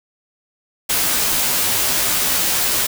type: noise with comb filter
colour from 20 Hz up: white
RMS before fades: -18 dBFS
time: 0.89-2.87 s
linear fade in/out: 10 ms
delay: 14 ms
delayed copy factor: -0.7
effects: none